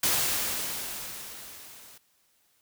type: noise with level ramp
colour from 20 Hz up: white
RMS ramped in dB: -24 to -51 dBFS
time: 0.03-1.98 s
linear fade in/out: 5 ms
effects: white hiss -68 dBFS RMS until 2.61 s